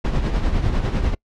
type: noise with tremolo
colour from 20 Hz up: brown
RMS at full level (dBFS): -17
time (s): 0.04-1.15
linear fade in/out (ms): 10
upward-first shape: triangle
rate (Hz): 10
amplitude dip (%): 60
effects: noise-tail reverb RT60 0.1 s tail -26 dB re dry + low-pass 5000 Hz 12 dB/octave